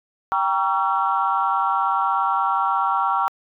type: chord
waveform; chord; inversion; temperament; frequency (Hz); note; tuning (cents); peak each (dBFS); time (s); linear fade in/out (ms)
sine; G diminished seventh; none; just; 784 / 940.8 / 1128.9 / 1354.7; G5 / Bb5 / Db6 / Fb6; 0 / +16 / +31 / +47; -23; 0.32-3.28; 0
effects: tanh soft clip ceiling -8 dBFS